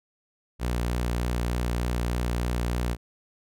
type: tone with vibrato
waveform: sawtooth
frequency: 60 Hz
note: B1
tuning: 49 cents flat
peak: -21 dBFS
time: 0.59-2.97 s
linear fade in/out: 50 ms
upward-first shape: sine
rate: 3.3 Hz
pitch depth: 19 cents each way
effects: none